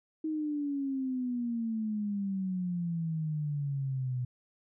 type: exponential sweep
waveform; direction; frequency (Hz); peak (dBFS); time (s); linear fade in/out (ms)
sine; down; 316.7 to 123.47; -30; 0.24-4.25; 5
effects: none